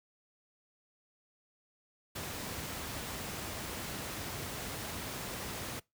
pink noise, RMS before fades -40 dBFS, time 2.15-5.8 s, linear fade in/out 10 ms, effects noise-tail reverb RT60 0.2 s tail -23 dB re dry + high-pass 60 Hz 12 dB/octave

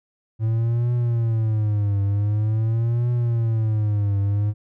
triangle tone with vibrato, 109.9 Hz, A2, 2 cents flat, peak -16 dBFS, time 0.39-4.54 s, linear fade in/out 50 ms, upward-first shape triangle, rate 0.46 Hz, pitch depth 180 cents each way, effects none

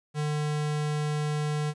square tone, 150 Hz, D3, 37 cents sharp, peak -27 dBFS, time 0.14-1.74 s, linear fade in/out 50 ms, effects resampled to 22050 Hz + 10-bit

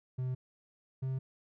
triangle tone pair in turn, 127.9 / 131.57 Hz, C3 / C3, -39 / +10 cents, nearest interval unison, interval 49 cents, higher second, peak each -30 / -30 dBFS, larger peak neither, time 0.18-0.35 / 1.02-1.19 s, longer neither, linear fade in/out 10 ms, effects none

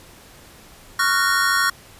square chord, Gb major seventh, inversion second, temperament just, 1110 / 1387.5 / 1480 / 1850 Hz, Db6 / F6 / Gb6 / Bb6, +2 / -12 / 0 / -14 cents, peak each -23 dBFS, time 0.99-1.7 s, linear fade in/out 5 ms, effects pink hiss -46 dBFS RMS until 1.99 s + resampled to 32000 Hz

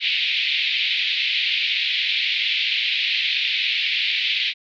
pink band-pass noise, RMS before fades -22 dBFS, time 0-4.54 s, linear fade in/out 50 ms, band 2200 to 4000 Hz, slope 48 dB/octave, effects none

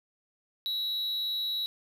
triangle tone with amplitude modulation, 3900 Hz, B7, 23 cents flat, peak -25 dBFS, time 0.66-1.66 s, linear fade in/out 0 ms, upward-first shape sine, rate 243 Hz, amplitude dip 55%, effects none

